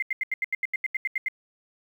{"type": "tone bursts", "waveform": "sine", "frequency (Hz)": 2090, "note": "C7", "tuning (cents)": -2, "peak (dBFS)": -23, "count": 13, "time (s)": [0, 1.284], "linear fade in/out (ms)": 2, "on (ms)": 24, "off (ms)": 81, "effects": ["9-bit"]}